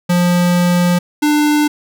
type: tone pair in turn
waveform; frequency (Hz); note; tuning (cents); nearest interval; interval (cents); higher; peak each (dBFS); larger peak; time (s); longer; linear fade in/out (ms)
square; 176.4 / 298; F3 / D4; +18 / +25; major sixth; 907; second; -11; neither; 0.09-0.99 / 1.22-1.68; first; 10
effects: none